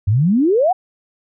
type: exponential sweep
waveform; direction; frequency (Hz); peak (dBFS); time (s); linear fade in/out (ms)
sine; up; 92.5 to 784; -11; 0.07-0.73; 10
effects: none